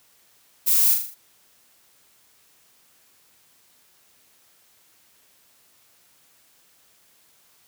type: noise with echo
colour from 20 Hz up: violet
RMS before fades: -19 dBFS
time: 0.66-0.95 s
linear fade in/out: 20 ms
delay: 40 ms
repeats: 5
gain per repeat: -5 dB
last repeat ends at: 1.15 s
effects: white hiss -59 dBFS RMS until 7.67 s + high-pass 60 Hz 12 dB/octave